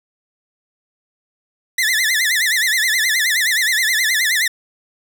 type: tone with vibrato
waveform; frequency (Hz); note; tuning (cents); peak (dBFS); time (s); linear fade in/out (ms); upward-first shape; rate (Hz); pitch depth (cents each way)
sawtooth; 1889; A#6; +22; -11; 1.78-4.48; 5; sine; 9.5; 180
effects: none